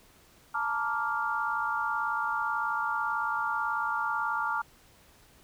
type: chord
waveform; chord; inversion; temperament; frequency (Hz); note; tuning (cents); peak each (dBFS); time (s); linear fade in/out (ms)
sine; Bb major seventh; third; just; 874.1 / 932.3 / 1165.4 / 1398.5; A5 / Bb5 / D6 / F6; -12 / 0 / -14 / +2; -34 / -35 / -33 / -31; 0.54-4.62; 10
effects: pink hiss -59 dBFS RMS until 5.43 s